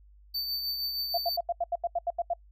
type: tone with tremolo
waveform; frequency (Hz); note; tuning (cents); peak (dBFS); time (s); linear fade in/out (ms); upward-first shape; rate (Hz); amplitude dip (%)
square; 4566; D8; -50; -29; 0.34-1.37; 10; triangle; 6.4; 45
type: tone bursts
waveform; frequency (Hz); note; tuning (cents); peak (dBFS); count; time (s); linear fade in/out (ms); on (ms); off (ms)
sine; 689; F5; -24; -25; 11; 1.14-2.336; 5; 36; 80
effects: noise-tail reverb RT60 0.1 s tail -25 dB re dry + added 50 Hz sine -53 dBFS peak until 2.51 s